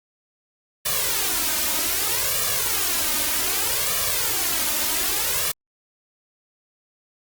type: noise with flanger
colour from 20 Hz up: white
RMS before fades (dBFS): -23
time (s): 0.85-5.52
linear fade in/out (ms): 10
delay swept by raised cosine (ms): 1.7 to 3.3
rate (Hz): 0.64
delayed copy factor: +0.85
effects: Opus 48 kbps